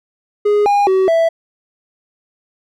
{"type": "tone with pitch steps", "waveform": "triangle", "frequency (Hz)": [414.7, 813, 379.2, 660], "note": ["G#4", "G#5", "F#4", "E5"], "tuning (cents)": [-3, -37, 43, 2], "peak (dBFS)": -8, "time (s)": [0.45, 1.29], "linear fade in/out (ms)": 10, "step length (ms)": 210, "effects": []}